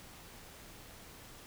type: silence
effects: pink hiss -53 dBFS RMS until 1.46 s